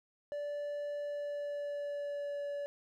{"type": "tone with pitch glide", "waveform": "triangle", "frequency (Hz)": [582, 573.3], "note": ["D5", "D5"], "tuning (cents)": [-16, -42], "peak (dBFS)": -34, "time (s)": [0.32, 2.66], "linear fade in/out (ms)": 0, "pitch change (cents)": -26, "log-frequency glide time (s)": [0.99, 2.46], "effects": []}